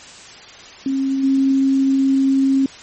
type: tone with level steps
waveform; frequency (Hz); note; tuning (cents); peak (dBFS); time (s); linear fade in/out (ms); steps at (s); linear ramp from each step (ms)
sine; 270; C#4; -45; -16 / -12; 0.86-2.66; 2; 1.23; 10
effects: white hiss -39 dBFS RMS until 2.82 s + MP3 32 kbps